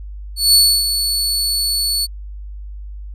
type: tone with ADSR envelope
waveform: sawtooth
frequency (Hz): 4435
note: C#8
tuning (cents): 0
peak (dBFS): -4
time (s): 0.36-2.07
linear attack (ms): 180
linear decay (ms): 290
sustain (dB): -9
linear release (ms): 30
effects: added 50 Hz sine -28 dBFS peak until 3.14 s + resampled to 32000 Hz